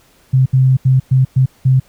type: tone bursts at uneven times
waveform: sine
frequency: 130.81 Hz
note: C3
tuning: in tune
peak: -7 dBFS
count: 6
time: 0.33-0.46 / 0.53-0.77 / 0.85-1 / 1.11-1.25 / 1.36-1.46 / 1.65-1.8 s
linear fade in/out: 10 ms
effects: pink hiss -51 dBFS RMS until 1.88 s